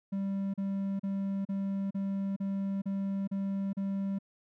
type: tone bursts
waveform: triangle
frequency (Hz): 196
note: G3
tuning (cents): 0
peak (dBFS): -28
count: 9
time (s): 0.12-4.188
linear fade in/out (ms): 10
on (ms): 420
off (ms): 36
effects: none